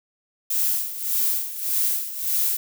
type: noise with tremolo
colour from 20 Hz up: violet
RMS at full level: -21 dBFS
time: 0.5-2.57 s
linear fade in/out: 5 ms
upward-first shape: sine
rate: 1.7 Hz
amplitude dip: 75%
effects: none